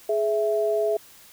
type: tone pair together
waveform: sine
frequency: 420.3 / 659.3 Hz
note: G#4 / E5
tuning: +21 / 0 cents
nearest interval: minor sixth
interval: 779 cents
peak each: -23 dBFS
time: 0.09-0.97 s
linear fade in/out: 5 ms
effects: white hiss -50 dBFS RMS until 1.32 s